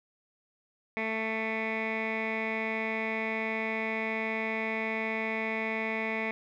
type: tone with low-pass filter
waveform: 15% pulse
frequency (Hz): 221.3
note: A3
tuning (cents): +10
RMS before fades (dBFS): -32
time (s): 0.97-6.31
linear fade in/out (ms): 0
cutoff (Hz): 2200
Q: 5.3
effects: none